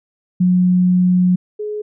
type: tone pair in turn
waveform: sine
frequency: 181.1 / 421.4 Hz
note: F#3 / G#4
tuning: -37 / +25 cents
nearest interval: octave + minor third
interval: 1462 cents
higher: second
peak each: -10 / -21 dBFS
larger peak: first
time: 0.4-1.36 / 1.59-1.82 s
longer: first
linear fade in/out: 10 ms
effects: none